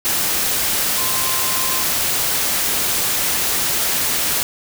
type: tone in noise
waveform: sine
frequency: 1046.5 Hz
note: C6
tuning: in tune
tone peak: -28 dBFS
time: 0.98-1.83 s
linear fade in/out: 0 ms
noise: white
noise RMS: -19 dBFS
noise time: 0.05-4.43 s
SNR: -12 dB
effects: none